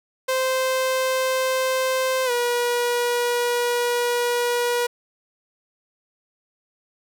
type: tone with pitch glide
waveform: sawtooth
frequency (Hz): 520 to 482.4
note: C5 to B4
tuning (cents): -11 to -41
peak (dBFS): -16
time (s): 0.28-4.87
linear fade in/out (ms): 10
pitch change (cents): -130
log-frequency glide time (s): 2.25-2.31
effects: none